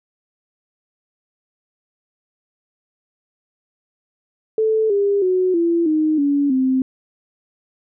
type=tone with pitch steps; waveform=sine; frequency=438.7 / 402.3 / 368.9 / 338.3 / 310.2 / 284.5 / 260.9 Hz; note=A4 / G4 / F#4 / E4 / D#4 / C#4 / C4; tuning=-5 / +45 / -5 / +45 / -5 / +45 / -5 cents; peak=-14 dBFS; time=4.58-6.82 s; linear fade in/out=2 ms; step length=320 ms; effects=none